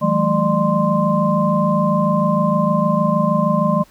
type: tone cluster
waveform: sine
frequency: 163 / 189.3 / 215.9 / 601 / 1044 Hz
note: E3 / F#3 / A3 / D5 / C6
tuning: -19 / +40 / -33 / +40 / -4 cents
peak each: -20 dBFS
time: 0.01-3.84 s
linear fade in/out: 20 ms
effects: pink hiss -51 dBFS RMS until 3.9 s